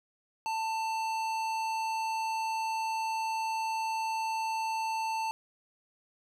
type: tone with tanh clipping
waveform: sine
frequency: 890 Hz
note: A5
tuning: 20 cents sharp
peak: -32 dBFS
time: 0.46-5.31 s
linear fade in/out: 0 ms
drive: 17 dB
effects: none